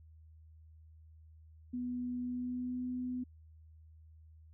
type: tone with pitch glide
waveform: sine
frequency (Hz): 246.9 to 250.6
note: B3 to B3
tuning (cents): 0 to +25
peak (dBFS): -35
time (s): 1.73-3.24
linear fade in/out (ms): 10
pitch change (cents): +25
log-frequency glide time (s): 2.2-2.87
effects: added 79 Hz sine -55 dBFS peak until 4.53 s